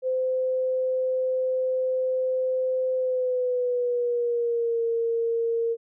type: tone with pitch glide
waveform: sine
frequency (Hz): 515 to 461.5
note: C5 to A#4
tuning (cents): -28 to -17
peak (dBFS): -22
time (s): 0.02-5.77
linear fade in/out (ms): 50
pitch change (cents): -189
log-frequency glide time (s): 2.95-4.82
effects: none